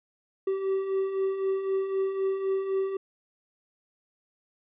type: beating tone pair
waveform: triangle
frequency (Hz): 382.7 / 386.6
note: G4 / G4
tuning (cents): -42 / -24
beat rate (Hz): 3.9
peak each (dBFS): -32 / -24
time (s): 0.47-2.97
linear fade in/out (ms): 5
effects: resampled to 8000 Hz